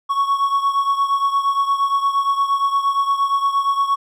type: beating tone pair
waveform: triangle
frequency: 1108.7 / 1117.3 Hz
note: C#6 / C#6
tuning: 0 / +13 cents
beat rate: 8.6 Hz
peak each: -15 / -20 dBFS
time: 0.09-3.96 s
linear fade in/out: 20 ms
effects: none